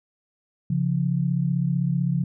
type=tone pair together; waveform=sine; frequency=137.39 / 173.1 Hz; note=C#3 / F3; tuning=-15 / -15 cents; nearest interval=major third; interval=400 cents; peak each=-23 dBFS; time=0.7-2.24 s; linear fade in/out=5 ms; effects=none